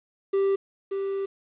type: tone pair in turn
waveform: triangle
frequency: 392 / 392 Hz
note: G4 / G4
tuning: 0 / 0 cents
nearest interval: unison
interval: 0 cents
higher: neither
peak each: -18 / -24 dBFS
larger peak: first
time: 0.33-0.56 / 0.91-1.26 s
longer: second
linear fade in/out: 10 ms
effects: resampled to 8000 Hz + 9-bit